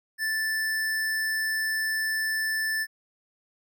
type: tone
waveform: square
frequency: 1760 Hz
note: A6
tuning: in tune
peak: -26 dBFS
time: 0.18-2.87 s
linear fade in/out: 50 ms
effects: none